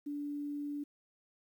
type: tone with quantisation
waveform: sine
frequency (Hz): 290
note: D4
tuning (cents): -22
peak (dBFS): -36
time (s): 0.06-0.84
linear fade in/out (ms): 10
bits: 11
effects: none